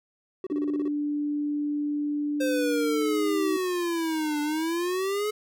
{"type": "tone bursts", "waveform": "triangle", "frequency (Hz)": 376.3, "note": "F#4", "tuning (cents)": 29, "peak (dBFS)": -27, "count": 8, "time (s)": [0.44, 0.88], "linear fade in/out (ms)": 2, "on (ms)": 27, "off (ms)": 32}
{"type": "tone with pitch glide", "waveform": "sine", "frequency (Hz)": [293.7, 314.8], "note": ["D4", "D#4"], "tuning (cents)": [0, 20], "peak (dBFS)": -25, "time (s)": [0.51, 3.57], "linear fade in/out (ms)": 5, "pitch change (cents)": 120, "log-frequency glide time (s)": [2.77, 3.38]}
{"type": "exponential two-way sweep", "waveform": "square", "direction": "down then up", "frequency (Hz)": [526, 293.7, 429.1], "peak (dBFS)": -26, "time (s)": [2.4, 5.31], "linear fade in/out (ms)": 10, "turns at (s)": 4.41}
{"effects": []}